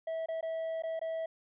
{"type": "tone with dropouts", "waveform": "triangle", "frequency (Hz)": 650, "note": "E5", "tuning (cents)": -24, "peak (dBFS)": -31, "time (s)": [0.07, 1.26], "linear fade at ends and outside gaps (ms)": 5, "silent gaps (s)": [[0.26, 0.285], [0.41, 0.427], [0.823, 0.835], [0.994, 1.014]], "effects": ["resampled to 8000 Hz"]}